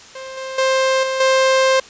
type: tone with level steps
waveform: sawtooth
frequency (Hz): 527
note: C5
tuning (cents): +12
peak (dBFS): -26 / -22 / -10 / -15 / -8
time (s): 0.15-1.8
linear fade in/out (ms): 5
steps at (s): 0.37 / 0.58 / 1.03 / 1.2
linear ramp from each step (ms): 5
effects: white hiss -41 dBFS RMS until 1.89 s + resampled to 16000 Hz